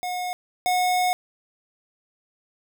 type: tone pair in turn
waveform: square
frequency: 724 / 728.1 Hz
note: F#5 / F#5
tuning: -38 / -28 cents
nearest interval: unison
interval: 10 cents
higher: second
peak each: -27 / -20 dBFS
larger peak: second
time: 0.03-0.33 / 0.66-1.13 s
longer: second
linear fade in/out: 0 ms
effects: none